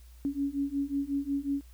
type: beating tone pair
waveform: sine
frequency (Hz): 277.2 / 282.7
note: C#4 / C#4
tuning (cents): 0 / +34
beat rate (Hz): 5.5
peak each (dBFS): -32 / -31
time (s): 0.25-1.61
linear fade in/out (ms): 0
effects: added 60 Hz sine -49 dBFS peak until 1.73 s + white hiss -63 dBFS RMS until 1.73 s